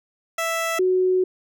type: tone pair in turn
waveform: 15% pulse / sine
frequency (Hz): 660 / 369.7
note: E5 / F#4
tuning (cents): +2 / -1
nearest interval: minor seventh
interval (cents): 1003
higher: first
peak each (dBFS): -16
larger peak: neither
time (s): 0.38-0.79 / 0.79-1.24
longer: second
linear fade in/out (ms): 5
effects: none